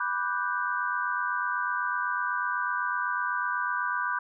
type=chord; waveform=sine; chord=G major seventh; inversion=first; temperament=equal; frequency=987.8 / 1174.7 / 1480 / 1568 Hz; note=B5 / D6 / F#6 / G6; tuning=0 / 0 / 0 / 0 cents; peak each=-32 dBFS; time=0-4.19 s; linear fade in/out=5 ms; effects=none